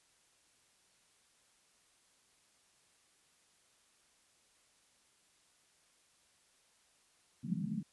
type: band-pass noise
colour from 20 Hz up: pink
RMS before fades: -38 dBFS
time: 7.43-7.83 s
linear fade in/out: 10 ms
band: 160 to 220 Hz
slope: 48 dB/octave
effects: white hiss -70 dBFS RMS until 7.92 s + resampled to 24000 Hz